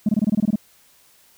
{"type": "tone bursts", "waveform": "sine", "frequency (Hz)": 211.2, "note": "G#3", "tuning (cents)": 29, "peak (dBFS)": -12, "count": 10, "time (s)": [0.06, 0.558], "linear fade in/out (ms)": 5, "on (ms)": 30, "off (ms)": 22, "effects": ["tanh soft clip ceiling -13 dBFS", "white hiss -55 dBFS RMS until 1.37 s"]}